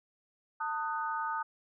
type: chord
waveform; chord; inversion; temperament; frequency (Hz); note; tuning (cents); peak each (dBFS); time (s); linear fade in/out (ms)
sine; D# diminished; second; just; 896 / 1244.5 / 1493.4; A5 / D#6 / F#6; +31 / 0 / +16; -35 / -35 / -39; 0.6-1.43; 10
effects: none